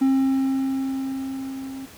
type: tone with level ramp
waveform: triangle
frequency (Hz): 267.3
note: C4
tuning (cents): +37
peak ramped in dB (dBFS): -13 to -30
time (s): 0.01-1.86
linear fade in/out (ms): 10
effects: pink hiss -45 dBFS RMS until 1.97 s + high-pass 60 Hz 12 dB/octave